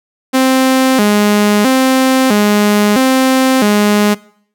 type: tone with vibrato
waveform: sawtooth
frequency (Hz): 233.1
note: A#3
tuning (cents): 0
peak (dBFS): -4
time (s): 0.33-4.15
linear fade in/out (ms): 20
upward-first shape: square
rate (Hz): 0.76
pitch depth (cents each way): 200
effects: noise-tail reverb RT60 0.6 s tail -22 dB re dry